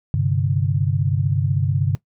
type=chord; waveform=sine; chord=G suspended fourth; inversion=none; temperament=equal; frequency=98 / 130.81 / 146.83 Hz; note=G2 / C3 / D3; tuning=0 / 0 / 0 cents; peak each=-21 dBFS; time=0.14-1.95 s; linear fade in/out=0 ms; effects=noise-tail reverb RT60 0.1 s tail -18 dB re dry